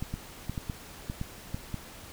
clicks, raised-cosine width 5 ms, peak -20 dBFS, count 9, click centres 0.025 / 0.14 / 0.496 / 0.578 / 0.698 / 1.099 / 1.214 / 1.545 / 1.743 s, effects pink hiss -47 dBFS RMS until 2.12 s

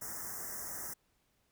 white band-stop noise, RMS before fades -42 dBFS, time 0.01-0.94 s, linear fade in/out 10 ms, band 2000 to 5300 Hz, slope 96 dB/octave, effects pink hiss -75 dBFS RMS until 1.51 s

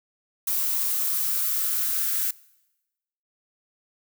violet noise with high-pass filter sweep, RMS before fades -25 dBFS, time 0.47-2.31 s, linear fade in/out 5 ms, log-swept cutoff 1000 to 1500 Hz, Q 4.1, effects noise-tail reverb RT60 1.0 s tail -23 dB re dry

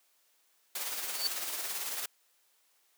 white noise with tremolo, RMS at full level -35 dBFS, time 0.75-2.06 s, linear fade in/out 5 ms, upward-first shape sine, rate 18 Hz, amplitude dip 40%
sine tone with exponential growth, 4500 Hz, C#8, 25 cents sharp, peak -25 dBFS, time 1.08-1.27 s, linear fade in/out 1 ms, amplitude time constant 41 ms
effects white hiss -70 dBFS RMS until 2.97 s + high-pass 400 Hz 12 dB/octave

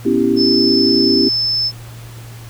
sine chord, C# half-diminished seventh, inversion third, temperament equal, 246.9 / 277.2 / 329.6 / 392 Hz, B3 / C#4 / E4 / G4, 0 / 0 / 0 / 0 cents, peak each -17 dBFS, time 0.05-1.29 s, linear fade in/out 10 ms
sine tone, 5260 Hz, E8, 5 cents flat, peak -14 dBFS, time 0.36-1.72 s, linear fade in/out 50 ms
effects added 116 Hz sine -32 dBFS peak until 2.49 s + pink hiss -40 dBFS RMS until 2.49 s

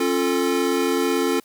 square chord, Db augmented, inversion none, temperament equal with one note detuned, 271.2 / 349.2 / 440 Hz, Db4 / F4 / A4, -38 / 0 / 0 cents, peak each -24 dBFS, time 0-1.4 s, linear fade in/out 5 ms, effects white hiss -56 dBFS RMS until 1.44 s

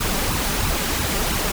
pink noise with flanger, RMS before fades -22 dBFS, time 0-1.52 s, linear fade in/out 10 ms, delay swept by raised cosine 0.73 to 5.13 ms, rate 3 Hz, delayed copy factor +0.65, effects none

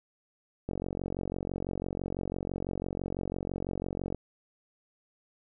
click train, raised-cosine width 2 ms, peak -20 dBFS, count 160, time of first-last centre 0.69-4.147 s, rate 46 Hz, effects none

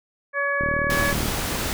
harmonic tone, 565 Hz, C#5, 33 cents sharp, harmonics 1 / 2 / 3 / 4, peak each -27 / -28 / -23 / -33 dBFS, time 0.33-1.15 s, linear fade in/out 50 ms
click train, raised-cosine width 3 ms, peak -16 dBFS, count 27, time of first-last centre 0.61-1.284 s, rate 38.6 Hz
pink noise, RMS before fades -26 dBFS, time 0.9-1.73 s, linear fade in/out 0 ms
effects none

